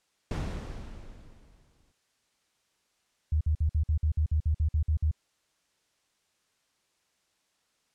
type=noise with exponential decay; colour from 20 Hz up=brown; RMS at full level=-28 dBFS; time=0.31-1.92 s; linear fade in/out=2 ms; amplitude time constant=350 ms
type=tone bursts; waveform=sine; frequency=77.1 Hz; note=D#2; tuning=15 cents flat; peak=-22 dBFS; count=13; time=3.32-5.113 s; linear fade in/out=5 ms; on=89 ms; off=53 ms
effects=white hiss -73 dBFS RMS until 7.94 s + low-pass 8000 Hz 12 dB/octave